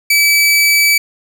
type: tone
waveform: sawtooth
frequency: 2300 Hz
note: D7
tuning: 37 cents flat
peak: -5 dBFS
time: 0.1-0.98 s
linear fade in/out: 5 ms
effects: none